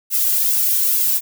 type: noise with flanger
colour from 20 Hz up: violet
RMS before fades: -17 dBFS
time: 0.1-1.21 s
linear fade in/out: 50 ms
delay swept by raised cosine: 1.6 to 2.36 ms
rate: 2.3 Hz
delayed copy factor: -1
effects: none